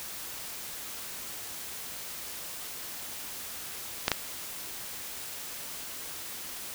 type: clicks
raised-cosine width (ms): 0.2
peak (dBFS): -6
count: 2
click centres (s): 4.081 / 4.117
effects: white hiss -40 dBFS RMS until 6.74 s